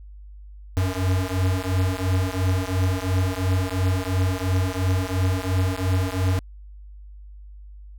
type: beating tone pair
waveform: square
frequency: 91.6 / 94.5 Hz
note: F#2 / F#2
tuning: -17 / +37 cents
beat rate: 2.9 Hz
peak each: -24 dBFS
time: 0.77-6.39 s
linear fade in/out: 0 ms
effects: added 50 Hz sine -39 dBFS peak until 7.98 s